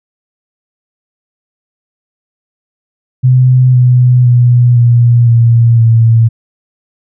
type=tone with pitch steps; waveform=sine; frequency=127.5 / 124.73 / 122.02 / 119.37 / 116.78 / 114.25 Hz; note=C3 / B2 / B2 / A#2 / A#2 / A#2; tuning=-44 / +18 / -20 / +42 / +4 / -34 cents; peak=-3 dBFS; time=3.23-6.29 s; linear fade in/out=20 ms; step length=510 ms; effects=none